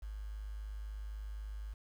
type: tone with quantisation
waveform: sine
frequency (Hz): 51.91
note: G#1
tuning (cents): 0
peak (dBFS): -40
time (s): 0.02-1.74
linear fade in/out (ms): 10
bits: 10
effects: none